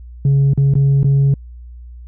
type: tone with dropouts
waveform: sine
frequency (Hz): 138.59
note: C#3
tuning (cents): 0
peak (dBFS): -7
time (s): 0.25-1.34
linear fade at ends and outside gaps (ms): 2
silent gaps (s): 0.535-0.576 / 0.738-0.753 / 1.031-1.044
effects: tanh soft clip ceiling -8 dBFS + added 60 Hz sine -32 dBFS peak until 2.07 s